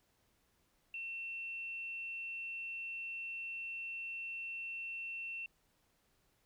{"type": "tone", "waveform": "sine", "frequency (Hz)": 2700, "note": "E7", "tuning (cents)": 41, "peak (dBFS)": -40, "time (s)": [0.94, 5.46], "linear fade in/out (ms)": 2, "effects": ["pink hiss -75 dBFS RMS until 6.45 s"]}